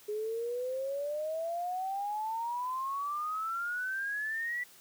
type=exponential sweep; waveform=sine; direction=up; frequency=415.3 to 1975.5 Hz; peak=-32 dBFS; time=0.08-4.64 s; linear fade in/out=10 ms; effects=white hiss -57 dBFS RMS until 4.8 s + high-pass 80 Hz 12 dB/octave